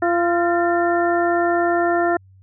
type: harmonic tone with a mistuned harmonic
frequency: 344.8 Hz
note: F4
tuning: 22 cents flat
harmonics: 1 / 2 / 3 / 4 / 5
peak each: -19 / -19 / -31 / -25 / -27 dBFS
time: 0.02-2.17 s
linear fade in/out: 5 ms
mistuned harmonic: 5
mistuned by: +64 cents
effects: added 95 Hz sine -46 dBFS peak until 2.42 s